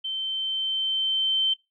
sine tone with level ramp, 3100 Hz, G7, 20 cents flat, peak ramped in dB -27 to -19 dBFS, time 0.04-1.54 s, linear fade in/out 10 ms, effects noise-tail reverb RT60 0.2 s tail -20 dB re dry

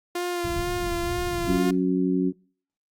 sawtooth tone with vibrato, 349.4 Hz, F4, 1 cent sharp, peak -22 dBFS, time 0.15-1.71 s, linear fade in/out 5 ms, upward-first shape sine, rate 2.1 Hz, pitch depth 25 cents each way
pink low-pass noise, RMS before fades -33 dBFS, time 0.44-1.58 s, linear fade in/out 5 ms, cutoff 170 Hz, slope 24 dB/octave
harmonic tone, 92 Hz, F#2, 9 cents flat, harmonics 2 / 3 / 4, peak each -24 / -23 / -27 dBFS, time 1.46-2.33 s, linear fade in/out 50 ms
effects noise-tail reverb RT60 0.5 s tail -26 dB re dry + Opus 48 kbps

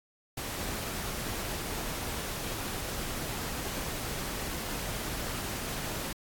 pink noise, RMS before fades -36 dBFS, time 0.37-6.13 s, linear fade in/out 5 ms, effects AAC 64 kbps

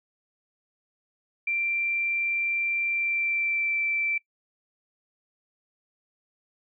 sine tone with pitch glide, 2359 to 2335 Hz, D7 to D7, +7 to -11 cents, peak -24 dBFS, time 1.47-4.18 s, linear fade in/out 5 ms, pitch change -18 cents, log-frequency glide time 2.89-3.79 s, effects noise-tail reverb RT60 0.1 s tail -23 dB re dry

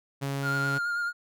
sawtooth tone, 138.59 Hz, C#3, in tune, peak -25 dBFS, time 0.21-0.79 s, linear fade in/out 20 ms
triangle tone with vibrato, 1412 Hz, F6, 19 cents sharp, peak -25 dBFS, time 0.42-1.13 s, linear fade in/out 50 ms, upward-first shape sine, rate 9.2 Hz, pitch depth 24 cents each way
effects none

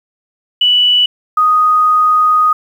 sine tone pair in turn, 2960 / 1244.5 Hz, F#7 / D#6, 0 / 0 cents, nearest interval octave + minor third, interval 1500 cents, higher first, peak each -7 dBFS, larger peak neither, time 0.61-1.06 / 1.37-2.53 s, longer second, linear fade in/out 5 ms, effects 7-bit

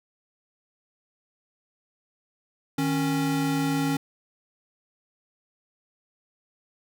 square tone pair together, 155.9 / 275.3 Hz, D#3 / C#4, +4 / -12 cents, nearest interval minor seventh, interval 984 cents, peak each -29 / -25 dBFS, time 2.78-3.97 s, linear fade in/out 5 ms, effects none

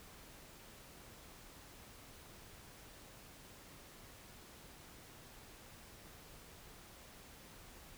silence, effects pink hiss -57 dBFS RMS until 7.97 s

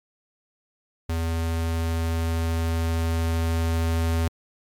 square tone with level ramp, 82.41 Hz, E2, in tune, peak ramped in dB -24 to -21 dBFS, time 1.09-4.28 s, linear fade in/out 5 ms, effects MP3 96 kbps

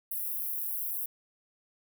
white high-pass noise, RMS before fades -34 dBFS, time 0.11-1.06 s, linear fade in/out 5 ms, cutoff 11000 Hz, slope 48 dB/octave, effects none

